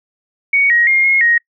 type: tone with pitch steps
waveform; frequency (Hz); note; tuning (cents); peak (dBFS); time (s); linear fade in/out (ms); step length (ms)
sine; 2235 / 1890 / 2128 / 2156 / 1877; C#7 / A#6 / C7 / C#7 / A#6; +14 / +23 / +29 / -49 / +11; -9; 0.53-1.38; 5; 170
effects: noise-tail reverb RT60 0.1 s tail -26 dB re dry